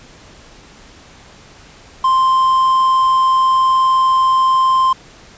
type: tone with quantisation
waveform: triangle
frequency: 1046.5 Hz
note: C6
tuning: in tune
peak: -8 dBFS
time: 2.04-4.93 s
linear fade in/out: 5 ms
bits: 6
effects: pink hiss -42 dBFS RMS until 5.37 s + resampled to 16000 Hz